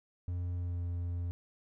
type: tone with pitch glide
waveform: triangle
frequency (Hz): 88.4 to 87.13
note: F2 to F2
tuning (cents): +22 to -4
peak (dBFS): -31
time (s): 0.28-1.31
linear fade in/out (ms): 0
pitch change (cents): -26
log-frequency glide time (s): 0.54-0.81
effects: none